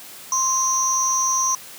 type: tone cluster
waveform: sine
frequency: 1051 / 5800 / 6170 Hz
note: C6 / F#8 / G8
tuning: +7 / -35 / -28 cents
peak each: -22 dBFS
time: 0.32-1.55 s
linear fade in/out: 2 ms
effects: white hiss -40 dBFS RMS until 1.78 s + high-pass 100 Hz 12 dB/octave